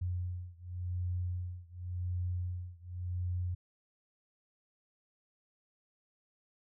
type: beating tone pair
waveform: sine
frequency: 89.1 / 90 Hz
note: F2 / F#2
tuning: +35 / -47 cents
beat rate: 0.9 Hz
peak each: -37 / -38 dBFS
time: 0.01-3.55 s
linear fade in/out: 10 ms
effects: none